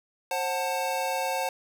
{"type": "chord", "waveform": "square", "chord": "F# diminished", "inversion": "second", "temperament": "just", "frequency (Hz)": [532.8, 740, 888], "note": ["C5", "F#5", "A5"], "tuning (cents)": [31, 0, 16], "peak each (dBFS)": -32, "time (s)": [0.31, 1.49], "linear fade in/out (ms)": 2, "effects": []}